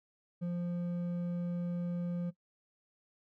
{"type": "tone with hard clipping", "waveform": "sine", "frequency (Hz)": 174.61, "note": "F3", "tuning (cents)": 0, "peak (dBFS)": -34, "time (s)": [0.41, 2.31], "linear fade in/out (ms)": 20, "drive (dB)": 5, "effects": ["noise-tail reverb RT60 0.1 s tail -18 dB re dry"]}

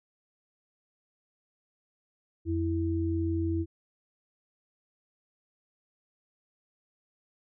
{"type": "tone pair together", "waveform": "sine", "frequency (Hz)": [87.31, 329.2], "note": ["F2", "E4"], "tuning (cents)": [0, -2], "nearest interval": "octave + major seventh", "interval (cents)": 2298, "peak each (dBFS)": [-29, -29], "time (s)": [2.45, 3.66], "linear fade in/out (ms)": 50, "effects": []}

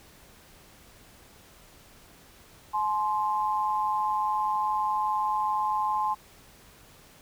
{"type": "tone pair together", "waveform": "sine", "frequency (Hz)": [852, 1047.1], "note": ["G#5", "C6"], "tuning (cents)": [44, 1], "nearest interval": "major third", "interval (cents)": 357, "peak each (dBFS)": -27, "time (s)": [2.73, 6.15], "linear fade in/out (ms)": 20, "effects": ["pink hiss -54 dBFS RMS until 7.21 s"]}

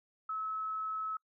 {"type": "tone", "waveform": "sine", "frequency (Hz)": 1294, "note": "E6", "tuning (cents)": -32, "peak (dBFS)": -34, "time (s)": [0.29, 1.17], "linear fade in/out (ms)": 5, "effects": ["noise-tail reverb RT60 0.1 s tail -26 dB re dry"]}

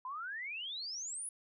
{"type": "exponential sweep", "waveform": "sine", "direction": "up", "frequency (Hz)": [987.8, 10548], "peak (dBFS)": -39, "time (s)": [0.05, 1.29], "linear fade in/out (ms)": 2, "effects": []}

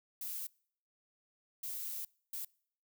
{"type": "noise bursts at uneven times", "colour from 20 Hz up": "violet", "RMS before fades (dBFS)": -41, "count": 3, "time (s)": [[0.21, 0.47], [1.63, 2.05], [2.33, 2.45]], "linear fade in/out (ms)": 5, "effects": ["noise-tail reverb RT60 0.6 s tail -26 dB re dry"]}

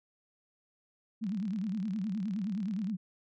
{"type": "tone with vibrato", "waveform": "sine", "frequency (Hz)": 201.6, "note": "G3", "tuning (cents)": 49, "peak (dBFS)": -31, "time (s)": [1.21, 2.97], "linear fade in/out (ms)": 20, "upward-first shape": "sine", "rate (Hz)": 9.6, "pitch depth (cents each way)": 200}
{"type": "click train", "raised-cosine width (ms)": 0.2, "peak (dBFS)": -37, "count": 63, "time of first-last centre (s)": [1.24, 2.898], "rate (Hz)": 37.4}
{"effects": []}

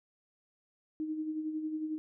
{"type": "tone with tremolo", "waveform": "sine", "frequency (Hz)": 311.1, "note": "D#4", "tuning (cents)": 0, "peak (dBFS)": -31, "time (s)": [1, 1.98], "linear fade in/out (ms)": 0, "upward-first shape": "sine", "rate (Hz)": 11, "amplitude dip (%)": 50, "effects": []}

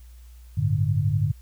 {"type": "chord", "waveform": "sine", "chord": "G suspended second", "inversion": "none", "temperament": "equal", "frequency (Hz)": [98, 110, 146.83], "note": ["G2", "A2", "D3"], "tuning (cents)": [0, 0, 0], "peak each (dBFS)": -24, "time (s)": [0.57, 1.32], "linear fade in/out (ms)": 10, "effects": ["added 60 Hz sine -43 dBFS peak until 1.41 s", "white hiss -60 dBFS RMS until 1.41 s"]}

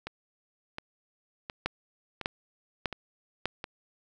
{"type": "two click trains", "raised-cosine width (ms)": 0.3, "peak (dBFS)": [-12, -20], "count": [4, 6], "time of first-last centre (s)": [[1.66, 3.456], [0.07, 3.641]], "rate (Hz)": [1.67, 1.4], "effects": []}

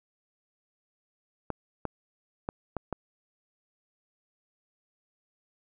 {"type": "clicks", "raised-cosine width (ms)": 1, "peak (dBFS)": -17, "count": 5, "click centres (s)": [1.503, 1.853, 2.489, 2.767, 2.927], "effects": []}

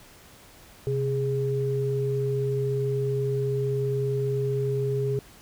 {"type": "tone pair together", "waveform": "sine", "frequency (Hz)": [130.7, 413], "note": ["C3", "G#4"], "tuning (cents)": [-1, -10], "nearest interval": "octave + minor sixth", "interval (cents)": 1991, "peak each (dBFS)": -26, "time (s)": [0.87, 5.19], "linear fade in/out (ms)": 0, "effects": ["pink hiss -51 dBFS RMS until 5.41 s"]}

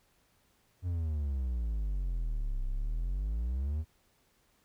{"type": "exponential two-way sweep", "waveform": "triangle", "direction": "down then up", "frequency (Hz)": [91.5, 31.76, 81.1], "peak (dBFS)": -28, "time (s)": [0.82, 3.85], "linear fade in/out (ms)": 50, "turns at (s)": 2.66, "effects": ["pink hiss -70 dBFS RMS until 4.64 s"]}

